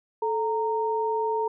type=tone pair together; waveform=sine; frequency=437.2 / 925 Hz; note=A4 / A#5; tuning=-11 / -14 cents; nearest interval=octave + minor second; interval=1297 cents; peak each=-26 dBFS; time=0.22-1.48 s; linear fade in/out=5 ms; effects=none